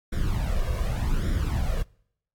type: noise with flanger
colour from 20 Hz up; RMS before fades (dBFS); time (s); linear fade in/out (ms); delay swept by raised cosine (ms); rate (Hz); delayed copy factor
brown; -25; 0.12-1.83; 10; 0.55 to 1.85; 0.85; +0.75
effects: noise-tail reverb RT60 0.7 s tail -25 dB re dry + AAC 64 kbps